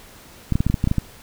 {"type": "clicks", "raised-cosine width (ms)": 5, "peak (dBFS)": -6, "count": 10, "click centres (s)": [0.523, 0.555, 0.605, 0.666, 0.7, 0.742, 0.841, 0.874, 0.914, 0.983], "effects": ["pink hiss -45 dBFS RMS until 1.22 s"]}